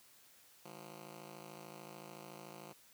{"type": "ring-modulated tone", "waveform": "10% pulse", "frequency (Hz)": 174.61, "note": "F3", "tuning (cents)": 0, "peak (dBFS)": -39, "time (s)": [0.65, 2.73], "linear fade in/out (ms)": 5, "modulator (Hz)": 26.8, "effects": ["white hiss -64 dBFS RMS until 2.93 s", "high-pass 80 Hz 12 dB/octave"]}